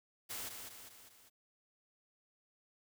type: noise with echo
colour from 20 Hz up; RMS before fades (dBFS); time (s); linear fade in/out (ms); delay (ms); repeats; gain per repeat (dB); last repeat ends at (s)
white; -43; 0.29-0.5; 20; 200; 4; -5; 1.3
effects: none